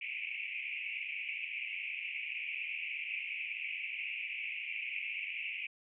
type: band-pass noise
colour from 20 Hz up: white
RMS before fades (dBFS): -40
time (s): 0.01-5.67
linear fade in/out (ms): 10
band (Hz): 2200 to 2700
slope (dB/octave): 96
effects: none